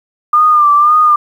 sine tone with vibrato, 1200 Hz, D6, 37 cents sharp, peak -5 dBFS, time 0.33-1.16 s, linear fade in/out 5 ms, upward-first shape sine, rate 1.9 Hz, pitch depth 52 cents each way, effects 7-bit

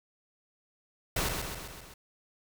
pink noise with echo, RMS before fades -30 dBFS, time 1.16-1.29 s, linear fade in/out 5 ms, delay 130 ms, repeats 5, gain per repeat -4 dB, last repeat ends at 1.94 s, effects none

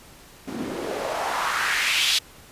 white noise with band-pass filter sweep, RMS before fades -25 dBFS, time 0.47-2.19 s, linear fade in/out 10 ms, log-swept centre 220 to 3800 Hz, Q 2.3, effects pink hiss -48 dBFS RMS until 2.51 s + resampled to 32000 Hz

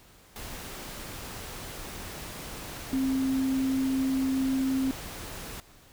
sine tone in noise, 265 Hz, C4, 22 cents sharp, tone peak -24 dBFS, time 2.93-4.91 s, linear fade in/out 0 ms, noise pink, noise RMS -40 dBFS, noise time 0.36-5.6 s, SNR +13 dB, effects pink hiss -56 dBFS RMS until 5.92 s

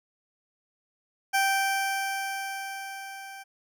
20% pulse tone with level ramp, 781 Hz, G5, 7 cents flat, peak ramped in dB -16 to -36 dBFS, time 1.33-3.44 s, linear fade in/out 20 ms, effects none

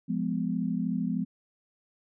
sine chord, F diminished, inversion none, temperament equal with one note detuned, 174.61 / 207.7 / 250.8 Hz, F3 / Ab3 / Cb4, 0 / 0 / +27 cents, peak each -31 dBFS, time 0.08-1.25 s, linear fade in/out 20 ms, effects none

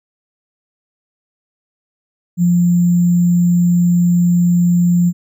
sine tone with sample-and-hold, 174.61 Hz, F3, in tune, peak -9 dBFS, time 2.37-5.13 s, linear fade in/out 50 ms, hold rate 7350 Hz, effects none

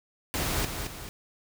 pink noise with echo, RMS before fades -29 dBFS, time 0.34-0.65 s, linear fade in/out 0 ms, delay 220 ms, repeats 2, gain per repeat -6 dB, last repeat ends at 1.09 s, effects none

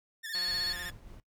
sawtooth tone with vibrato, 1760 Hz, A6, in tune, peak -34 dBFS, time 0.23-0.91 s, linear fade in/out 20 ms, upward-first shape square, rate 16 Hz, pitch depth 51 cents each way
sine tone, 4378 Hz, C#8, 22 cents flat, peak -31 dBFS, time 0.33-0.73 s, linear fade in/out 10 ms
click train, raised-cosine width 0.3 ms, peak -30 dBFS, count 98, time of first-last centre 0.35-0.898 s, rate 177 Hz
brown noise with tremolo, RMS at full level -47 dBFS, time 0.48-1.2 s, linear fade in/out 0 ms, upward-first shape sine, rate 5.1 Hz, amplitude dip 35%
effects noise-tail reverb RT60 0.1 s tail -18 dB re dry

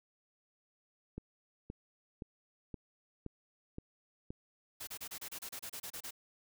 click train, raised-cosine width 3 ms, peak -29 dBFS, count 7, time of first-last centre 1.18-4.305 s, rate 1.92 Hz
white noise bursts, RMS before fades -44 dBFS, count 13, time 4.8-6.109 s, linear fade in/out 10 ms, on 73 ms, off 30 ms
effects none

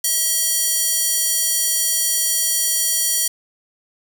square tone with high-pass filter, 642 Hz, E5, 46 cents flat, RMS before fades -19 dBFS, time 0.04-3.28 s, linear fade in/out 5 ms, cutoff 6900 Hz, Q 0.91, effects 8-bit

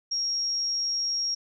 sine tone, 5588 Hz, F8, in tune, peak -25 dBFS, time 0.11-1.35 s, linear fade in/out 10 ms, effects none

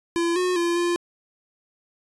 square tone with pitch steps, 339.7 / 363.4 / 343.1 / 347.2 Hz, F4 / F#4 / F4 / F4, -48 / -31 / -31 / -10 cents, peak -21 dBFS, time 0.16-0.96 s, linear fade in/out 0 ms, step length 200 ms, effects resampled to 24000 Hz

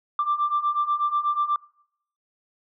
sine beating tone pair, 1174.7 / 1182.9 Hz, D6 / D6, 0 / +12 cents, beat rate 8.2 Hz, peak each -25 / -22 dBFS, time 0.19-1.56 s, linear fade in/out 2 ms, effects noise-tail reverb RT60 0.7 s tail -24 dB re dry + tanh soft clip ceiling -15 dBFS

